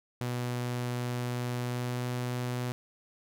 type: tone with pitch glide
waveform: sawtooth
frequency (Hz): 122.7 to 123.62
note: B2 to B2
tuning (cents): -11 to +2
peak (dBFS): -27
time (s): 0.21-2.72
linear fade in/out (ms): 0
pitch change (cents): +13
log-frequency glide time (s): 1.59-2.08
effects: none